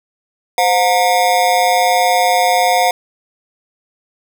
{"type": "tone with amplitude modulation", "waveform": "square", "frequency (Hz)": 720, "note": "F#5", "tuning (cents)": -47, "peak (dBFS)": -7, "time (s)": [0.58, 2.91], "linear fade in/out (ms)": 2, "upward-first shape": "sine", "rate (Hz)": 201, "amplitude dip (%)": 95, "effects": []}